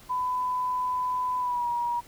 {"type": "tone with pitch glide", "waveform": "sine", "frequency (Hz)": [1002, 955.6], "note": ["B5", "A#5"], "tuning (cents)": [25, 43], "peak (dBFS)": -25, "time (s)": [0.09, 2.01], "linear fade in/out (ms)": 20, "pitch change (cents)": -82, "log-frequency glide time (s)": [1.38, 1.68], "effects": ["pink hiss -52 dBFS RMS until 2.07 s"]}